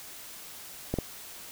clicks, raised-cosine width 2 ms, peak -14 dBFS, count 2, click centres 0.94 / 0.987 s, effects white hiss -45 dBFS RMS until 1.51 s

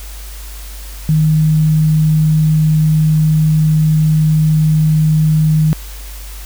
sine tone, 155.56 Hz, D#3, in tune, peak -8 dBFS, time 1.09-5.73 s, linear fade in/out 0 ms, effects added 50 Hz sine -27 dBFS peak until 6.45 s + white hiss -35 dBFS RMS until 6.45 s

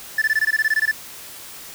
triangle tone bursts, 1753 Hz, A6, 7 cents flat, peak -13 dBFS, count 13, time 0.18-0.914 s, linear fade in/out 5 ms, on 38 ms, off 20 ms, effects white hiss -38 dBFS RMS until 1.74 s

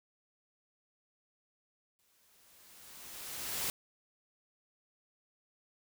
white noise with exponential growth, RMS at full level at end -34 dBFS, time 1.99-3.7 s, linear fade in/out 0 ms, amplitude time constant 370 ms, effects none

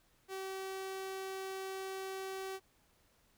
sawtooth tone, 383 Hz, G4, 40 cents flat, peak -36 dBFS, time 0.28-2.6 s, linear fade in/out 50 ms, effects pink hiss -71 dBFS RMS until 3.37 s

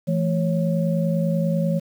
sine tone cluster, 166.8 / 216.9 / 550 Hz, E3 / A3 / C#5, +21 / -25 / -14 cents, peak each -20 / -26 / -26 dBFS, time 0.07-1.8 s, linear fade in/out 20 ms, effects 8-bit

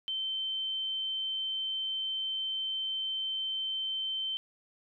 sine tone, 3097 Hz, G7, 22 cents flat, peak -31 dBFS, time 0.08-4.37 s, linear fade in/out 0 ms, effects none

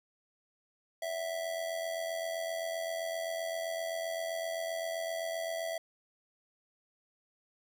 square tone with amplitude modulation, 659.3 Hz, E5, in tune, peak -32 dBFS, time 1.02-5.78 s, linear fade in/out 5 ms, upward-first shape sine, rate 87.7 Hz, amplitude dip 60%, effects none

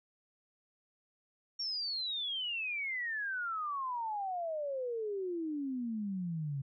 sine exponential sweep, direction down, 5588 to 134.1 Hz, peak -34 dBFS, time 1.59-6.62 s, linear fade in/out 10 ms, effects none

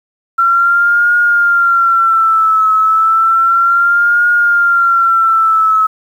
sine tone with vibrato, 1358 Hz, F6, 49 cents flat, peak -7 dBFS, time 0.38-5.87 s, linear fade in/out 10 ms, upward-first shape triangle, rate 0.32 Hz, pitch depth 90 cents each way, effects 7-bit

